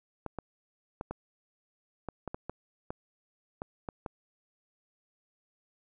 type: clicks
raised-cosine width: 1 ms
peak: -22 dBFS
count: 12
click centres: 0.263 / 0.387 / 1.011 / 1.11 / 2.087 / 2.277 / 2.345 / 2.496 / 2.905 / 3.619 / 3.888 / 4.062 s
effects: none